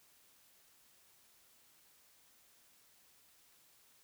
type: silence
effects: white hiss -67 dBFS RMS until 4.03 s